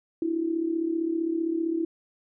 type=tone with amplitude modulation; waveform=sine; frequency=329.6 Hz; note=E4; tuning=in tune; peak=-21 dBFS; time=0.22-1.85 s; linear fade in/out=2 ms; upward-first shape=sine; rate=35.4 Hz; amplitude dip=70%; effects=none